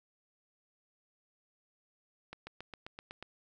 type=accelerating click train; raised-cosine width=0.3 ms; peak=-28 dBFS; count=8; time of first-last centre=2.33-3.226 s; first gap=140 ms; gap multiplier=0.97; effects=none